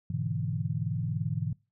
sine chord, E dominant seventh, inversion first, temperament equal, 103.83 / 123.47 / 146.83 / 164.81 Hz, G#2 / B2 / D3 / E3, 0 / 0 / 0 / 0 cents, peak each -34 dBFS, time 0.1-1.53 s, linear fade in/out 5 ms, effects noise-tail reverb RT60 0.3 s tail -25 dB re dry

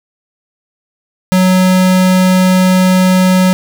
square tone, 185 Hz, F#3, in tune, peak -7 dBFS, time 1.32-3.53 s, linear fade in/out 0 ms, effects none

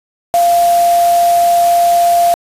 sine tone in noise, 693 Hz, F5, 14 cents flat, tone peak -7 dBFS, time 0.34-2.34 s, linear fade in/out 0 ms, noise white, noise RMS -24 dBFS, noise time 0.34-2.34 s, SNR +14 dB, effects resampled to 32000 Hz

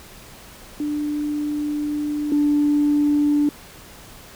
sine tone pair in turn, 296.3 / 293.2 Hz, D4 / D4, +15 / -3 cents, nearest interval unison, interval 18 cents, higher first, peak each -21 / -14 dBFS, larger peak second, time 0.8-2.32 / 2.32-3.49 s, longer first, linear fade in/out 2 ms, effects tanh soft clip ceiling -10 dBFS + pink hiss -43 dBFS RMS until 4.35 s

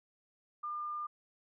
sine tone, 1203 Hz, D6, 41 cents sharp, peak -36 dBFS, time 0.63-1.07 s, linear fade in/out 10 ms, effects none

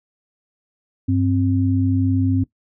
sine tone pair together, 98.77 / 263.5 Hz, G2 / C4, +14 / +12 cents, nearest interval octave + perfect fourth, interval 1698 cents, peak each -18 dBFS, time 1.08-2.44 s, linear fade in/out 10 ms, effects noise-tail reverb RT60 0.1 s tail -17 dB re dry

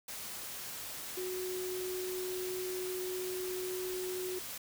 sine tone in noise, 368.2 Hz, F#4, 8 cents flat, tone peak -36 dBFS, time 1.17-4.39 s, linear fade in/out 5 ms, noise white, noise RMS -43 dBFS, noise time 0.08-4.58 s, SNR +4 dB, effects none

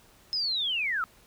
sine linear sweep, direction down, 5170 to 1244.5 Hz, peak -26 dBFS, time 0.33-1.04 s, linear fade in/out 0 ms, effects pink hiss -58 dBFS RMS until 1.26 s

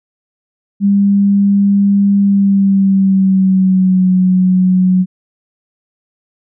sine tone with pitch glide, 200 to 184.46 Hz, G3 to F#3, +35 to -5 cents, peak -7 dBFS, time 0.8-5.06 s, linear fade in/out 50 ms, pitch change -140 cents, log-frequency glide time 2.2-4.09 s, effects none

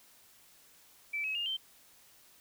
sine tone with pitch steps, 2322 / 2562 / 2826 / 3117 Hz, D7 / E7 / F7 / G7, -20 / -50 / +20 / -11 cents, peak -32 dBFS, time 1.13-1.57 s, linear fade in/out 10 ms, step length 110 ms, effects white hiss -61 dBFS RMS until 2.4 s

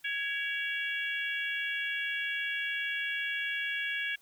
harmonic tone with a mistuned harmonic, 554.4 Hz, C#5, in tune, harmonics 3 / 4 / 5 / 6, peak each -34 / -36 / -38 / -40 dBFS, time 0.04-4.16 s, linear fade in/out 10 ms, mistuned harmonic 4, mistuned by +49 cents, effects white hiss -64 dBFS RMS until 4.21 s

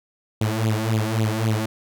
sawtooth tone with flanger, 110 Hz, A2, in tune, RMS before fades -22 dBFS, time 0.41-1.66 s, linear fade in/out 5 ms, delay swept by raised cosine 0.27 to 3.57 ms, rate 3.7 Hz, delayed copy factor +0.9, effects none

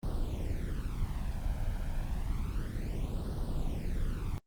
brown noise with flanger, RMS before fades -33 dBFS, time 0.03-4.38 s, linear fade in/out 0 ms, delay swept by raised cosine 0.21 to 1.31 ms, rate 0.3 Hz, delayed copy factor +0.75, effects Opus 24 kbps

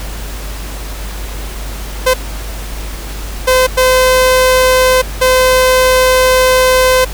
sawtooth tone bursts at uneven times, 513 Hz, C5, 34 cents flat, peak -3 dBFS, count 4, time 2.06-2.14 / 3.47-3.67 / 3.77-5.02 / 5.21-7.05 s, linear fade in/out 10 ms, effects added 50 Hz sine -21 dBFS peak until 7.13 s + pink hiss -28 dBFS RMS until 7.13 s

